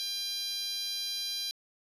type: tone with high-pass filter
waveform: 10% pulse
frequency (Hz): 799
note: G5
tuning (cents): +33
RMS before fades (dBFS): -35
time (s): 0-1.51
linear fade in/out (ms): 0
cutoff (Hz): 4200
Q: 2.9
effects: resampled to 32000 Hz